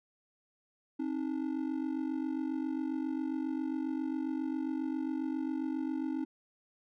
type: ring-modulated tone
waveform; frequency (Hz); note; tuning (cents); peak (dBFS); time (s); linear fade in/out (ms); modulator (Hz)
triangle; 290; D4; -22; -27; 0.99-6.25; 10; 23.7
effects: none